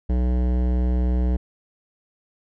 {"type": "tone with hard clipping", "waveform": "sine", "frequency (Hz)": 61.74, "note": "B1", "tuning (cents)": 0, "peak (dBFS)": -20, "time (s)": [0.09, 1.37], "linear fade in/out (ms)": 10, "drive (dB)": 16, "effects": []}